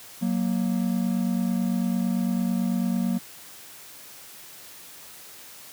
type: tone pair together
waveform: triangle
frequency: 185 / 234 Hz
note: F#3 / A#3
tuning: 0 / +7 cents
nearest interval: major third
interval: 407 cents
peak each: -23 dBFS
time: 0.21-3.19 s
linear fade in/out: 20 ms
effects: white hiss -45 dBFS RMS until 5.72 s + high-pass 80 Hz 12 dB/octave